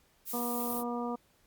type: noise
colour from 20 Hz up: violet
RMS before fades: -37 dBFS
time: 0.25-0.84 s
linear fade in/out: 50 ms
type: harmonic tone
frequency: 240 Hz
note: B3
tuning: 49 cents flat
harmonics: 1 / 2 / 3 / 4 / 5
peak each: -35 / -38 / -40 / -41 / -42 dBFS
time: 0.33-1.16 s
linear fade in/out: 10 ms
effects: pink hiss -68 dBFS RMS until 1.46 s + Opus 48 kbps